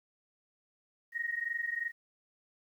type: tone pair together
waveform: sine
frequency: 1864.7 / 1887.5 Hz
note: A#6 / A#6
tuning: 0 / +21 cents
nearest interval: unison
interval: 21 cents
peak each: -35 / -36 dBFS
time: 1.12-1.92 s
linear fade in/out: 50 ms
effects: 11-bit